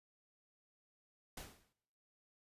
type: noise with exponential decay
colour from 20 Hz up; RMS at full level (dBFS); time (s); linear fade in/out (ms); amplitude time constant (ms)
pink; -45; 1.37-1.73; 5; 77
effects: noise-tail reverb RT60 0.9 s tail -23 dB re dry + resampled to 32000 Hz